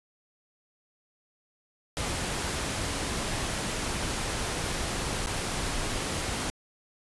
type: noise with dropouts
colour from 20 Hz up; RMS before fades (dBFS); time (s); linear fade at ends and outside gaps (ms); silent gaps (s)
pink; -31; 1.97-6.5; 0; 5.261-5.27
effects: resampled to 24000 Hz